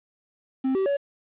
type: tone with pitch steps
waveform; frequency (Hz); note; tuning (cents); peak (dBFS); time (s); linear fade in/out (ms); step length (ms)
triangle; 263.5 / 384.7 / 564; C4 / G4 / C#5; +12 / -33 / +30; -19; 0.64-0.97; 10; 110
effects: resampled to 8000 Hz + 9-bit